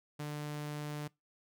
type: tone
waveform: sawtooth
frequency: 148.6 Hz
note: D3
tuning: 21 cents sharp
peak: -34 dBFS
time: 0.19-1.08 s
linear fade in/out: 10 ms
effects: noise-tail reverb RT60 0.2 s tail -23 dB re dry